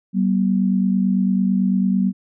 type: tone pair together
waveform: sine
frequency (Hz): 191.4 / 240.4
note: G3 / B3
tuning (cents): -41 / -46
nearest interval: major third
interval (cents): 395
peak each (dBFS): -16 / -21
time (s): 0.13-2.13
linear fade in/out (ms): 50
effects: none